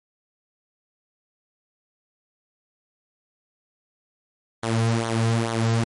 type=tone with flanger; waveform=sawtooth; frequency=114.2 Hz; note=A#2; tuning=35 cents flat; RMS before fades=-22 dBFS; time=4.63-5.84 s; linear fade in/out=5 ms; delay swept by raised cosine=0.38 to 3.48 ms; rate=2.3 Hz; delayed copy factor=-0.7; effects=MP3 48 kbps